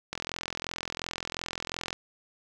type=click train; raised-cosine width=0.2 ms; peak=-15 dBFS; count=78; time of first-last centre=0.13-1.929 s; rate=42.8 Hz; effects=none